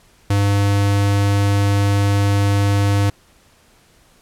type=tone; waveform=square; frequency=100.6 Hz; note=G2; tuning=45 cents sharp; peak=-14 dBFS; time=0.3-3.1 s; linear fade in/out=5 ms; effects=pink hiss -53 dBFS RMS until 4.21 s + low-pass 12000 Hz 12 dB/octave